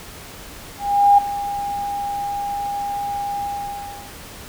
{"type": "tone with ADSR envelope", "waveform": "sine", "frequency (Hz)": 809, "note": "G#5", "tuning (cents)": -46, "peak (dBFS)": -7, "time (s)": [0.78, 4.14], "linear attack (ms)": 400, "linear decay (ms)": 8, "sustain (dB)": -15, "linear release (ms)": 720, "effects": ["pink hiss -38 dBFS RMS until 4.48 s"]}